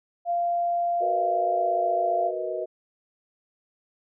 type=tone with pitch glide; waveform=sine; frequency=693 to 686.2 Hz; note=F5 to F5; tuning=-14 to -31 cents; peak=-22 dBFS; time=0.25-2.32 s; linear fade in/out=50 ms; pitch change=-17 cents; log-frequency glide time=1.02-1.93 s
type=chord; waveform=sine; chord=B major seventh; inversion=second; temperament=equal with one note detuned; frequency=370 / 466.2 / 493.9 / 631.7 Hz; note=F#4 / A#4 / B4 / D#5; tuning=0 / 0 / 0 / +26 cents; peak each=-33 / -35 / -34 / -30 dBFS; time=1-2.66 s; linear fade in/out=20 ms
effects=none